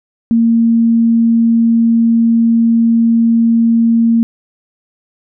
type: tone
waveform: sine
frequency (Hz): 230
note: A#3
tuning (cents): -23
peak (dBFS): -7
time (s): 0.31-4.23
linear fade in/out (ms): 0
effects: none